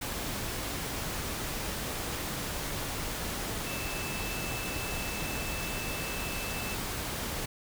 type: tone in noise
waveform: sine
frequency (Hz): 2637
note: E7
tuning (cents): 0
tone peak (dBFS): -40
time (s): 3.66-6.75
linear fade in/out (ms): 10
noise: pink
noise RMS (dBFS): -35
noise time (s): 0.01-7.46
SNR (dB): -8
effects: none